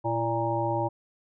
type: harmonic tone with a mistuned harmonic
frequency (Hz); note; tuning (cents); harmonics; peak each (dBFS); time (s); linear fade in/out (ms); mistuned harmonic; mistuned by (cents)
116.6; A#2; +1; 1 / 3 / 5 / 7 / 8; -31 / -31 / -31 / -31 / -31; 0.04-0.89; 20; 3; -61
effects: none